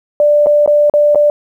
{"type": "tone with dropouts", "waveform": "sine", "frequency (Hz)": 590, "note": "D5", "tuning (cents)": 8, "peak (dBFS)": -6, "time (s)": [0.2, 1.3], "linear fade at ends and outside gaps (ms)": 1, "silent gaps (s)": [[0.461, 0.468], [0.661, 0.676], [0.898, 0.938], [1.148, 1.156]], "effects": ["8-bit"]}